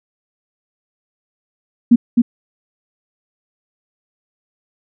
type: tone with echo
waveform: sine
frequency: 237.8 Hz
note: A#3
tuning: 35 cents sharp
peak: -4 dBFS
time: 1.91-1.96 s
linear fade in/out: 10 ms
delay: 260 ms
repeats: 1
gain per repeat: -3 dB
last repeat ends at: 2.22 s
effects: none